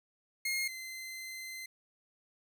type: tone pair in turn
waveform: sawtooth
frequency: 2140 / 2067 Hz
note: C7 / C7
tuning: +38 / -22 cents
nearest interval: minor second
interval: 60 cents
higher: first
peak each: -28 / -38 dBFS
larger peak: first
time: 0.45-0.68 / 0.68-1.66 s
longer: second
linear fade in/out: 5 ms
effects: none